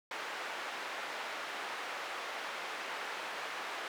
white band-pass noise, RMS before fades -41 dBFS, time 0.11-3.88 s, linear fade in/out 2 ms, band 510 to 2000 Hz, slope 12 dB/octave, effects none

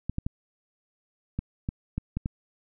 clicks, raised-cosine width 5 ms, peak -16 dBFS, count 8, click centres 0.096 / 0.184 / 0.265 / 1.39 / 1.689 / 1.98 / 2.17 / 2.259 s, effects none

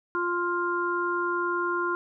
harmonic tone, 350.1 Hz, F4, 4 cents sharp, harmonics 1 / 3 / 4, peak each -29 / -29 / -29 dBFS, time 0.15-1.95 s, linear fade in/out 0 ms, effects none

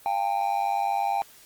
triangle tone with amplitude modulation, 796 Hz, G5, 26 cents sharp, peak -17 dBFS, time 0.06-1.22 s, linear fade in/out 0 ms, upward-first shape sine, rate 100 Hz, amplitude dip 95%, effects white hiss -52 dBFS RMS until 1.45 s + Opus 32 kbps

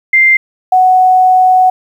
sine tone pair in turn, 2093 / 741.8 Hz, C7 / F#5, 0 / +4 cents, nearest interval octave + tritone, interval 1796 cents, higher first, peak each -4 dBFS, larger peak neither, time 0.13-0.37 / 0.72-1.7 s, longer second, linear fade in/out 5 ms, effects 7-bit

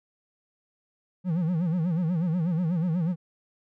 triangle tone with vibrato, 170.2 Hz, F3, 44 cents flat, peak -21 dBFS, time 1.24-3.16 s, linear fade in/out 50 ms, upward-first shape sine, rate 8.2 Hz, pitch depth 150 cents each way, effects none

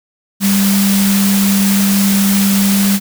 sine tone in noise, 197.8 Hz, G3, 16 cents sharp, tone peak -10 dBFS, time 0.4-3 s, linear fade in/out 50 ms, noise white, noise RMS -18 dBFS, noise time 0.4-3 s, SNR +5 dB, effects none

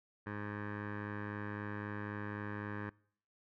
15% pulse tone with low-pass filter, 103.83 Hz, G#2, in tune, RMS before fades -42 dBFS, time 0.26-2.9 s, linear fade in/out 10 ms, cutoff 1600 Hz, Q 3.8, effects noise-tail reverb RT60 0.6 s tail -25 dB re dry

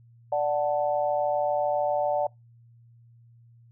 sine chord, D major, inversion none, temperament equal, 587.3 / 740 / 880 Hz, D5 / F#5 / A5, 0 / 0 / 0 cents, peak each -25 / -27 / -31 dBFS, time 0.32-2.27 s, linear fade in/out 5 ms, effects noise-tail reverb RT60 0.2 s tail -26 dB re dry + added 117 Hz sine -52 dBFS peak until 3.71 s

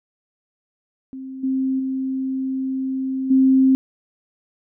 sine tone with level steps, 264 Hz, C4, 16 cents sharp, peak -30 / -18 / -21 / -11 dBFS, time 1.13-3.75 s, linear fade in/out 0 ms, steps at 1.43 / 1.79 / 3.3 s, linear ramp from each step 10 ms, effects none

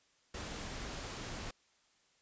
pink noise, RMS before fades -43 dBFS, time 0.34-1.51 s, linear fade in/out 5 ms, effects white hiss -71 dBFS RMS until 2.21 s + resampled to 16000 Hz

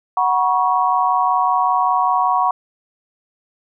sine chord, F# suspended fourth, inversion none, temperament equal with one note detuned, 740 / 963.5 / 1108.7 Hz, F#5 / B5 / C#6, 0 / -43 / 0 cents, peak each -18 dBFS, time 0.17-2.51 s, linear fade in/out 2 ms, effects none

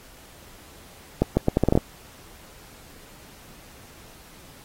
accelerating click train, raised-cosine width 2 ms, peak -4 dBFS, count 9, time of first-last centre 1.22-1.775 s, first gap 150 ms, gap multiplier 0.76, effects pink hiss -49 dBFS RMS until 4.64 s + AAC 48 kbps

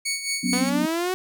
15% pulse tone with tremolo, 2229 Hz, C#7, 9 cents sharp, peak -16 dBFS, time 0.05-0.7 s, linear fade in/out 10 ms, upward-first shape sine, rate 4.6 Hz, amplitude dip 65%
sine chord, F# suspended fourth, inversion none, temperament just, 185 / 246.7 / 277.5 Hz, F#3 / B3 / C#4, 0 / -2 / +2 cents, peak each -27 / -24 / -29 dBFS, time 0.43-0.86 s, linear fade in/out 10 ms
sawtooth linear sweep, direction up, 242.3 to 375.7 Hz, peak -19 dBFS, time 0.53-1.14 s, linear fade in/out 0 ms
effects none

